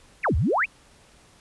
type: exponential two-way sweep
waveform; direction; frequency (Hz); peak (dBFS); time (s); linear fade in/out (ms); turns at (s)
sine; down then up; 2857 to 63.2 to 2857; -19; 0.23-0.66; 20; 0.36
effects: pink hiss -55 dBFS RMS until 1.4 s + resampled to 24000 Hz